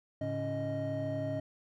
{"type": "tone cluster", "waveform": "triangle", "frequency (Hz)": [109, 141.7, 278.3, 624], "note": ["A2", "C#3", "C#4", "D#5"], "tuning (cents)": [-16, 38, 7, 5], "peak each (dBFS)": [-36, -38, -36, -33], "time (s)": [0.21, 1.4], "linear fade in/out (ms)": 5, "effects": ["tanh soft clip ceiling -24 dBFS"]}